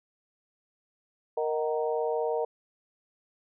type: harmonic tone with a mistuned harmonic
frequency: 155.56 Hz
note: D#3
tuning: in tune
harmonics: 3 / 4 / 5 / 6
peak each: -28 / -32 / -35 / -37 dBFS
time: 1.37-2.45 s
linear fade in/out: 5 ms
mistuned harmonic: 5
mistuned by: -54 cents
effects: none